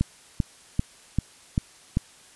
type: click train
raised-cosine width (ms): 5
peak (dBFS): -9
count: 6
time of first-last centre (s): 0.01-1.971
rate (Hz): 2.55
effects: white hiss -52 dBFS RMS until 2.35 s + resampled to 24000 Hz